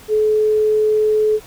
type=tone; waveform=sine; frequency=429.1 Hz; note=A4; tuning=43 cents flat; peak=-12 dBFS; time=0.08-1.4 s; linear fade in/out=50 ms; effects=pink hiss -42 dBFS RMS until 1.46 s